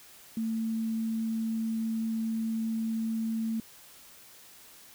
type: tone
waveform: sine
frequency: 223.8 Hz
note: A3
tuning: 30 cents sharp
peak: -28 dBFS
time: 0.37-3.6 s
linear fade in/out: 2 ms
effects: white hiss -53 dBFS RMS until 4.94 s